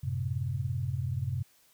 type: chord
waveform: sine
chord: F# diminished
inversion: none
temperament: equal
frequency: 92.5 / 110 / 130.81 Hz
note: F#2 / A2 / C3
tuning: 0 / 0 / 0 cents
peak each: -34 / -36 / -32 dBFS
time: 0.03-1.43 s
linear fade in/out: 10 ms
effects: white hiss -64 dBFS RMS until 1.73 s